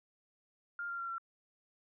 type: tone with pitch steps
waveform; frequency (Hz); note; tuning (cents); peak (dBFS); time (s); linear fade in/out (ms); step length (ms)
sine; 1403 / 1387.7 / 1372.5 / 1357.6; F6 / F6 / F6 / F6; +8 / -11 / -31 / -49; -37; 0.79-1.182; 2; 98
effects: none